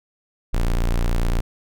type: tone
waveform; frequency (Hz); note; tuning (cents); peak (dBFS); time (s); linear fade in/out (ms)
45% pulse; 29.14; A#0; 0; -17; 0.53-1.41; 10
effects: none